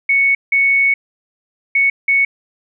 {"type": "tone bursts at uneven times", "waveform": "sine", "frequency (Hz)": 2217, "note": "C#7", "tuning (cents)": 0, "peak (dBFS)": -10, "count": 4, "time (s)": [[0.09, 0.35], [0.52, 0.94], [1.75, 1.9], [2.08, 2.25]], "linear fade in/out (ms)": 5, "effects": []}